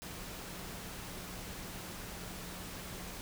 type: tone in noise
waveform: sine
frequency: 180.7 Hz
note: F#3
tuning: 41 cents flat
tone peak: -52 dBFS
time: 0.02-3.21 s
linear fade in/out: 0 ms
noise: pink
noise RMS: -45 dBFS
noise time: 0.02-3.21 s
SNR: -10 dB
effects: none